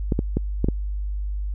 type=clicks; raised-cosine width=3 ms; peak=-8 dBFS; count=5; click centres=0.122 / 0.191 / 0.37 / 0.644 / 0.686 s; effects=added 50 Hz sine -24 dBFS peak until 1.54 s